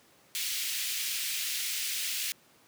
pink high-pass noise, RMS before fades -33 dBFS, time 0.35-2.32 s, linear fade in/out 0 ms, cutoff 2300 Hz, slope 24 dB/octave, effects pink hiss -61 dBFS RMS until 2.67 s + high-pass 150 Hz 12 dB/octave

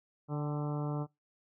harmonic tone with a mistuned harmonic, 147.3 Hz, D3, 6 cents sharp, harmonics 1 / 2 / 3 / 4 / 5 / 6 / 7 / 8 / 9, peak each -33 / -39 / -43 / -45 / -47 / -49 / -50 / -51 / -52 dBFS, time 0.28-1.07 s, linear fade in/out 50 ms, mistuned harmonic 5, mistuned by +42 cents, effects noise-tail reverb RT60 0.2 s tail -24 dB re dry

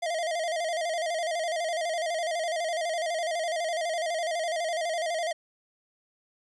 square tone with vibrato, 662 Hz, E5, 7 cents sharp, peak -28 dBFS, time 0.02-5.33 s, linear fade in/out 10 ms, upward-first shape square, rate 12 Hz, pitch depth 79 cents each way, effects resampled to 22050 Hz

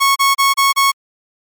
sawtooth tone bursts, 1102 Hz, C#6, 11 cents flat, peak -6 dBFS, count 5, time 0-0.92 s, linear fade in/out 20 ms, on 160 ms, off 30 ms, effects MP3 96 kbps

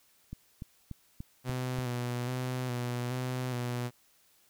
click train, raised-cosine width 5 ms, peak -27 dBFS, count 6, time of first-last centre 0.33-1.788 s, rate 3.43 Hz
sawtooth tone with vibrato, 124.7 Hz, B2, 17 cents sharp, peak -28 dBFS, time 1.44-3.91 s, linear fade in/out 50 ms, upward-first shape square, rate 1.2 Hz, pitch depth 33 cents each way
effects white hiss -66 dBFS RMS until 4.49 s

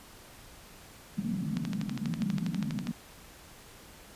pink band-pass noise, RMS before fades -33 dBFS, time 1.17-2.92 s, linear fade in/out 10 ms, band 150 to 240 Hz, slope 48 dB/octave
click train, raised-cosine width 0.2 ms, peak -21 dBFS, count 17, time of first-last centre 1.57-2.871 s, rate 12.3 Hz
effects pink hiss -52 dBFS RMS until 4.15 s + resampled to 32000 Hz

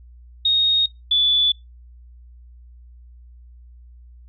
sine tone pair in turn, 3729 / 3463 Hz, A#7 / A7, 0 / -28 cents, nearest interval minor second, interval 128 cents, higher first, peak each -14 dBFS, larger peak neither, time 0.45-0.86 / 1.11-1.52 s, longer neither, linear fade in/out 5 ms, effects noise-tail reverb RT60 0.2 s tail -24 dB re dry + added 60 Hz sine -42 dBFS peak until 4.28 s

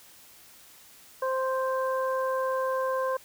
harmonic tone, 523.3 Hz, C5, in tune, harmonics 1 / 2 / 3, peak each -27 / -30 / -38 dBFS, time 1.22-3.17 s, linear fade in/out 5 ms, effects white hiss -53 dBFS RMS until 3.24 s

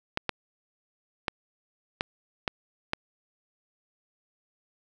clicks, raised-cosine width 0.3 ms, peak -10 dBFS, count 6, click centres 0.174 / 0.293 / 1.282 / 2.009 / 2.478 / 2.934 s, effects none

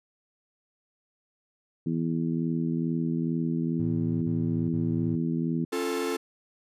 harmonic tone, 82.3 Hz, E2, 2 cents flat, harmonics 2 / 3 / 4 / 5, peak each -28 / -29 / -33 / -43 dBFS, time 1.86-5.65 s, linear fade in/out 5 ms
triangle tone bursts, 110 Hz, A2, in tune, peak -29 dBFS, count 3, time 3.79-5.16 s, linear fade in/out 10 ms, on 430 ms, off 40 ms
45% pulse chord, Db augmented, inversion none, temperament equal with one note detuned, 272.6 / 349.2 / 440 Hz, Db4 / F4 / A4, -29 / 0 / 0 cents, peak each -33 / -32 / -30 dBFS, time 5.72-6.17 s, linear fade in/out 10 ms
effects resampled to 32000 Hz

